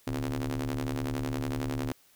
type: ring-modulated tone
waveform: sawtooth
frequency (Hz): 73.42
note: D2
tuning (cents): 0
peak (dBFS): -23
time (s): 0.07-1.92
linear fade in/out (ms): 0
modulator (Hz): 189
effects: white hiss -62 dBFS RMS until 2.15 s